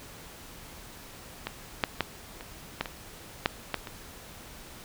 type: clicks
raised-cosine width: 0.3 ms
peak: -15 / -7 / -9 / -25 / -11 / -19 / -6 / -11 / -22 dBFS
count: 9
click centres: 1.47 / 1.838 / 2.007 / 2.409 / 2.81 / 2.858 / 3.459 / 3.743 / 3.872 s
effects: pink hiss -47 dBFS RMS until 4.84 s